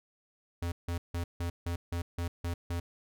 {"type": "tone bursts", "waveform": "square", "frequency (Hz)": 86, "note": "F2", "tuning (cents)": -26, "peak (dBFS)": -32, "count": 9, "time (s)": [0.62, 2.8], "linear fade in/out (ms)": 5, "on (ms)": 100, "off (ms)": 160, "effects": []}